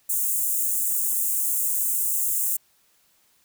white high-pass noise, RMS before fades -24 dBFS, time 0.09-2.57 s, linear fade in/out 10 ms, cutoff 7100 Hz, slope 48 dB/octave, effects white hiss -63 dBFS RMS until 3.44 s

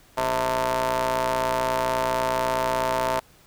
sawtooth ring-modulated tone, 124.3 Hz, B2, 12 cents sharp, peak -15 dBFS, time 0.17-3.2 s, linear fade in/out 10 ms, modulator 774 Hz, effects pink hiss -55 dBFS RMS until 3.46 s

